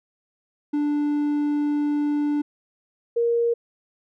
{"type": "tone pair in turn", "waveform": ["triangle", "sine"], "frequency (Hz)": [293.7, 469.2], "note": ["D4", "A#4"], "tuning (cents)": [0, 11], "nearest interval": "minor sixth", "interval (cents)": 811, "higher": "second", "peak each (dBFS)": -18, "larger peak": "neither", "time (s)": [[0.73, 2.42], [3.16, 3.54]], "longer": "first", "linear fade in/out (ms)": 10, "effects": []}